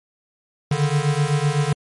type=beating tone pair; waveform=square; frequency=142.4 / 150.3 Hz; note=C#3 / D3; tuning=+47 / +40 cents; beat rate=7.9 Hz; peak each=-21 dBFS; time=0.71-1.73 s; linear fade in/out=5 ms; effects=MP3 48 kbps